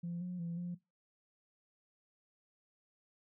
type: tone with pitch steps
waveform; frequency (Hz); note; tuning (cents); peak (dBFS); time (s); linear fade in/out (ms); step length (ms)
sine; 172.1 / 179.5 / 169.5 / 175.8; F3 / F3 / E3 / F3; -25 / +48 / +49 / +12; -36; 0.03-0.75; 10; 180
effects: noise-tail reverb RT60 0.2 s tail -19 dB re dry + tanh soft clip ceiling -34 dBFS